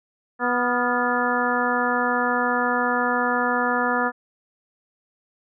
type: harmonic tone with a mistuned harmonic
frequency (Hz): 245.7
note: B3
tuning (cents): -9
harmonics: 1 / 2 / 3 / 4 / 5 / 6 / 7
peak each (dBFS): -27 / -27 / -27 / -27 / -27 / -27 / -27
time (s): 0.39-4.12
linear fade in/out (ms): 50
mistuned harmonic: 6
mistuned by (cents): -72
effects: none